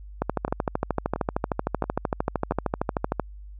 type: two click trains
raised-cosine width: 1 ms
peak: -9 / -15 dBFS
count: 40 / 4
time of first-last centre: 0.22-3.197 / 0.48-2.521 s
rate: 13.1 / 1.47 Hz
effects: added 50 Hz sine -39 dBFS peak until 3.59 s